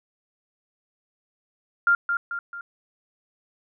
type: tone with echo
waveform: sine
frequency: 1396.9 Hz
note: F6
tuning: in tune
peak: -15 dBFS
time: 1.87-1.95 s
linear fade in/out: 2 ms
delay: 220 ms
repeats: 3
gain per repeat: -6 dB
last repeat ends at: 2.61 s
effects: none